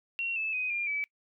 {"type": "tone with pitch steps", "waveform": "sine", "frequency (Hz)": [2737, 2619, 2507, 2399, 2296], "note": ["F7", "E7", "D#7", "D7", "D7"], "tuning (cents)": [-36, -12, 12, 36, -40], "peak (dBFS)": -29, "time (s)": [0.19, 1.04], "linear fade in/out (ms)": 0, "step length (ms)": 170, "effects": ["noise-tail reverb RT60 0.1 s tail -23 dB re dry"]}